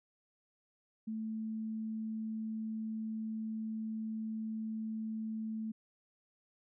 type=tone; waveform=sine; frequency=220 Hz; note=A3; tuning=in tune; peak=-36 dBFS; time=1.07-5.72 s; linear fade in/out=10 ms; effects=none